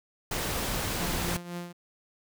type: noise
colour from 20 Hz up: pink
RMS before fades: -31 dBFS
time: 0.31-1.37 s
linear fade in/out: 5 ms
type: tone with tremolo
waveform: sawtooth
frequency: 174.61 Hz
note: F3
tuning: in tune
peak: -29 dBFS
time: 0.99-1.73 s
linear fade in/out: 20 ms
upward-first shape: triangle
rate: 3.9 Hz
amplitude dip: 70%
effects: none